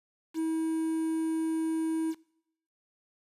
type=tone with quantisation; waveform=triangle; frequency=321.7 Hz; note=E4; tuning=42 cents flat; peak=-25 dBFS; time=0.34-2.15 s; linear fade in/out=50 ms; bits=8; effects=noise-tail reverb RT60 0.7 s tail -21 dB re dry + resampled to 32000 Hz